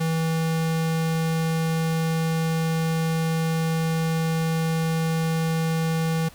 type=tone; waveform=square; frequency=162.3 Hz; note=E3; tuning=27 cents flat; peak=-22 dBFS; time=0-6.29 s; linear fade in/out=10 ms; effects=pink hiss -49 dBFS RMS until 6.34 s